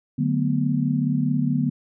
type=chord; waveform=sine; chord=B minor seventh; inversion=first; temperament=just; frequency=148.16 / 185.21 / 222.2 / 246.9 Hz; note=D3 / F#3 / A3 / B3; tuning=+16 / +2 / +17 / 0 cents; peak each=-23 / -28 / -27 / -23 dBFS; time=0.18-1.7 s; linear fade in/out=10 ms; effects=none